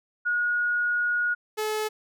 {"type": "tone pair in turn", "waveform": ["sine", "sawtooth"], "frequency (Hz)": [1446, 429.9], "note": ["F#6", "A4"], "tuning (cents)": [-40, -40], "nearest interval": "octave + major sixth", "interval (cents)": 2100, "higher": "first", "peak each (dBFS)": -22, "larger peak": "neither", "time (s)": [[0.25, 1.35], [1.57, 1.89]], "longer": "first", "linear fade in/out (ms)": 20, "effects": []}